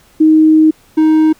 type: tone pair in turn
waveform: sine / triangle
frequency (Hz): 313.3 / 313.3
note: D#4 / D#4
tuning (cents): +12 / +12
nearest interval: unison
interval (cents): 0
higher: neither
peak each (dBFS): -4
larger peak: neither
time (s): 0.2-0.71 / 0.97-1.33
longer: first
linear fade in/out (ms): 10
effects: pink hiss -48 dBFS RMS until 1.39 s